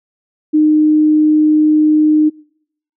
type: tone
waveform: sine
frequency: 306.2 Hz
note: D#4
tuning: 28 cents flat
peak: -7 dBFS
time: 0.53-2.3 s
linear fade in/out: 20 ms
effects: noise-tail reverb RT60 0.7 s tail -25 dB re dry